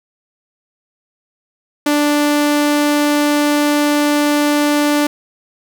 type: tone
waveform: sawtooth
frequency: 293.7 Hz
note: D4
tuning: in tune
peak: -8 dBFS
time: 1.86-5.07 s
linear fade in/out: 5 ms
effects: none